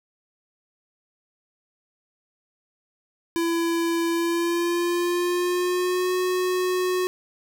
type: tone with pitch glide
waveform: square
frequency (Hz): 335.6 to 366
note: E4 to F#4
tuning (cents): +31 to -19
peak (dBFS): -22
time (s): 3.36-7.07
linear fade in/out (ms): 0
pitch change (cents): +150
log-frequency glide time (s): 4.09-6.13
effects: none